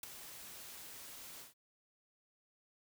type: noise with ADSR envelope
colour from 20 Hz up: white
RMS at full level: -41 dBFS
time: 0.03-1.54 s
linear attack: 4 ms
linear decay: 9 ms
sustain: -10 dB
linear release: 140 ms
effects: none